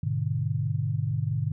sine chord, G# diminished, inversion none, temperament just, 103.83 / 124.59 / 149.51 Hz, G#2 / B2 / D3, 0 / +16 / +31 cents, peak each -29 dBFS, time 0.03-1.52 s, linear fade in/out 5 ms, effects none

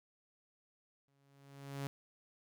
sawtooth tone with exponential growth, 139.1 Hz, C#3, 6 cents sharp, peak -33 dBFS, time 1.08-1.87 s, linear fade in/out 0 ms, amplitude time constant 170 ms, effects none

